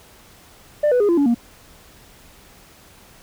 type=tone with pitch steps; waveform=sine; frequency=595 / 494.6 / 411.1 / 341.7 / 284.1 / 236.1 Hz; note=D5 / B4 / G#4 / F4 / C#4 / A#3; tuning=+22 / +3 / -18 / -38 / +43 / +22 cents; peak=-11 dBFS; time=0.83-1.346 s; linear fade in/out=10 ms; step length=86 ms; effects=tanh soft clip ceiling -12 dBFS + pink hiss -48 dBFS RMS until 3.22 s